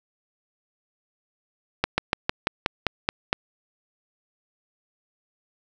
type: slowing click train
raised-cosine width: 0.3 ms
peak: -4 dBFS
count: 9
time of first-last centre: 1.84-3.329 s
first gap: 140 ms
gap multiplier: 1.08
effects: none